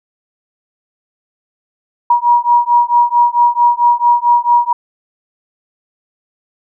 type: beating tone pair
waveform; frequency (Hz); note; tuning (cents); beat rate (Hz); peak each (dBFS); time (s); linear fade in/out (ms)
sine; 955 / 959.5; A#5 / A#5; +42 / +50; 4.5; -11; 2.1-4.73; 5
effects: none